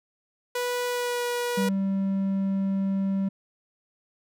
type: tone with pitch glide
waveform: sawtooth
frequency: 490.8 to 484.3 Hz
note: B4 to B4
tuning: -11 to -34 cents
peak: -22 dBFS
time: 0.55-1.69 s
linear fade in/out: 5 ms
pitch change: -23 cents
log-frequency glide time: 0.87-1.25 s
type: tone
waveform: triangle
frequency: 194.4 Hz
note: G3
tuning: 14 cents flat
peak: -21 dBFS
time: 1.57-3.29 s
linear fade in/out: 10 ms
effects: none